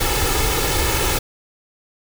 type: noise with comb filter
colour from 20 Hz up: pink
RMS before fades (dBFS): -19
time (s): 0-1.19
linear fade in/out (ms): 10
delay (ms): 2.3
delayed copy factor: +0.65
effects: none